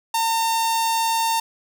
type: tone with notch filter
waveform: sawtooth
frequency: 909 Hz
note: A#5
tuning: 44 cents flat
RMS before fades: -21 dBFS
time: 0.14-1.4 s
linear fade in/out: 5 ms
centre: 2000 Hz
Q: 1.3
effects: none